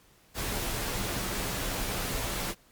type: noise with comb filter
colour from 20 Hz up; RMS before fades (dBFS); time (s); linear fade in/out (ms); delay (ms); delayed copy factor
pink; -32; 0.34-2.55; 50; 13; -0.5
effects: pink hiss -61 dBFS RMS until 2.71 s + MP3 96 kbps